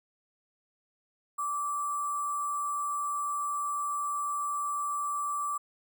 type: tone with sample-and-hold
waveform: sine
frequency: 1166 Hz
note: D6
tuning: 13 cents flat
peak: -29 dBFS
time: 1.38-5.58 s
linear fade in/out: 10 ms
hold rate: 8820 Hz
effects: none